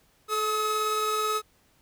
45% pulse tone pair together, 431.3 / 1275.4 Hz, A4 / D#6, -35 / +42 cents, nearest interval octave + perfect fifth, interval 1877 cents, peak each -30 / -26 dBFS, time 0.28-1.42 s, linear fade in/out 50 ms, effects pink hiss -64 dBFS RMS until 1.81 s

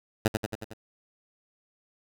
10% pulse tone with echo, 110 Hz, A2, in tune, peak -11 dBFS, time 0.25-0.28 s, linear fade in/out 5 ms, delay 91 ms, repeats 5, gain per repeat -4 dB, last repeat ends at 0.735 s, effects none

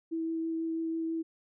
sine tone with vibrato, 326.3 Hz, E4, 18 cents flat, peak -30 dBFS, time 0.11-1.23 s, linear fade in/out 20 ms, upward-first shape triangle, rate 6.1 Hz, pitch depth 10 cents each way, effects none

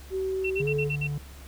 sine tone with pitch glide, 380 to 431.5 Hz, F#4 to A4, +46 to -34 cents, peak -26 dBFS, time 0.1-0.91 s, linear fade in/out 50 ms, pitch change +220 cents, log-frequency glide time 0.55-0.68 s
sine tone bursts, 2708 Hz, E7, 46 cents sharp, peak -28 dBFS, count 6, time 0.44-1.074 s, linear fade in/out 10 ms, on 64 ms, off 50 ms
triangle tone, 145.3 Hz, D3, 18 cents flat, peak -26 dBFS, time 0.6-1.18 s, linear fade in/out 2 ms
effects added 68 Hz sine -43 dBFS peak until 1.47 s + pink hiss -50 dBFS RMS until 1.47 s

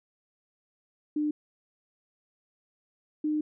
sine tone pair in turn, 299.8 / 304 Hz, D4 / D#4, +36 / -40 cents, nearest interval unison, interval 24 cents, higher second, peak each -25 dBFS, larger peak neither, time 1.16-1.31 / 3.24-3.41 s, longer second, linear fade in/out 5 ms, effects none

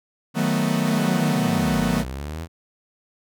45% pulse chord, B dominant seventh, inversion first, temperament equal, 155.56 / 185 / 220 / 246.9 Hz, D#3 / F#3 / A3 / B3, 0 / 0 / 0 / 0 cents, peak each -25 dBFS, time 0.34-2.05 s, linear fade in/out 50 ms
sawtooth linear two-way sweep, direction down then up, 240 to 48.87 to 85.5 Hz, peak -25 dBFS, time 0.84-2.48 s, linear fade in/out 50 ms, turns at 1.8 s
effects none

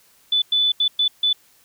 sine tone bursts at uneven times, 3488 Hz, A7, 16 cents flat, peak -15 dBFS, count 5, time 0.32-0.42 / 0.52-0.72 / 0.8-0.88 / 0.99-1.08 / 1.23-1.33 s, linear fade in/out 5 ms, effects white hiss -56 dBFS RMS until 1.64 s

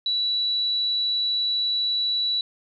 sine tone, 3936 Hz, B7, 7 cents flat, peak -21 dBFS, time 0.06-2.41 s, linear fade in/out 2 ms, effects none

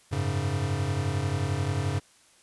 square chord, F# suspended second, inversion none, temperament equal, 92.5 / 103.83 / 138.59 Hz, F#2 / G#2 / C#3, 0 / 0 / 0 cents, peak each -31 dBFS, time 0.11-2 s, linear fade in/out 20 ms, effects white hiss -59 dBFS RMS until 2.42 s + resampled to 24000 Hz

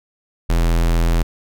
square tone, 41.97 Hz, E1, 32 cents sharp, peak -14 dBFS, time 0.49-1.23 s, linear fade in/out 10 ms, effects none

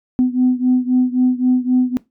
sine beating tone pair, 251.1 / 254.9 Hz, B3 / C4, +29 / -45 cents, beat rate 3.8 Hz, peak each -14 / -16 dBFS, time 0.19-1.97 s, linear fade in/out 0 ms, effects noise-tail reverb RT60 0.2 s tail -20 dB re dry + tanh soft clip ceiling -6 dBFS

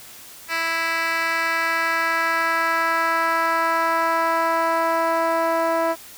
10% pulse tone with band-pass filter sweep, 329.6 Hz, E4, in tune, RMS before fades -21 dBFS, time 0.48-5.96 s, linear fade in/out 50 ms, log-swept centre 2600 to 660 Hz, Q 1.3, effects white hiss -42 dBFS RMS until 6.17 s

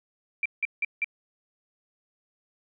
sine tone bursts, 2349 Hz, D7, in tune, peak -23 dBFS, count 4, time 0.43-1.044 s, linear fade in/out 2 ms, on 26 ms, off 170 ms, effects none

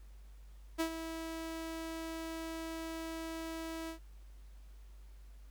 sawtooth tone with ADSR envelope, 325.7 Hz, E4, 21 cents flat, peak -26 dBFS, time 0.78-3.99 s, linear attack 24 ms, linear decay 86 ms, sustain -10 dB, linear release 100 ms, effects added 50 Hz sine -51 dBFS peak until 5.5 s + pink hiss -69 dBFS RMS until 5.5 s

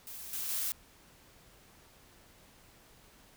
blue noise with level steps, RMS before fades -45 / -37 / -34 dBFS, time 0.07-0.72 s, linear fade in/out 0 ms, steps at 0.33 / 0.49 s, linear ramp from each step 2 ms, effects pink hiss -60 dBFS RMS until 3.36 s

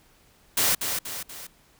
white noise with echo, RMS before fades -22 dBFS, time 0.57-0.75 s, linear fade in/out 5 ms, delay 240 ms, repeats 3, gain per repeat -6 dB, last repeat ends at 1.47 s, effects pink hiss -59 dBFS RMS until 1.79 s

